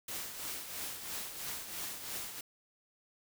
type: noise with tremolo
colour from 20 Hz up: white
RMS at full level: -39 dBFS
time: 0.08-2.41 s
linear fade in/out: 5 ms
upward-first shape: triangle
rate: 3 Hz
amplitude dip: 60%
effects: none